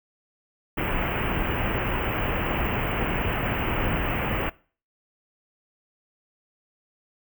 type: band-stop noise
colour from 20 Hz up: pink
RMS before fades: -26 dBFS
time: 0.77-4.5 s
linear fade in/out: 10 ms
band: 3000 to 16000 Hz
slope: 96 dB/octave
effects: noise-tail reverb RT60 0.4 s tail -21 dB re dry